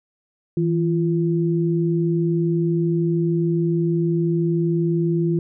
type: tone pair together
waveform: sine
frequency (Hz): 163.2 / 343.5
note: E3 / F4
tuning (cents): -17 / -29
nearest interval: octave + minor second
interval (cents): 1288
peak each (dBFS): -19 / -21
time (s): 0.57-5.39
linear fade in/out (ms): 2
effects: none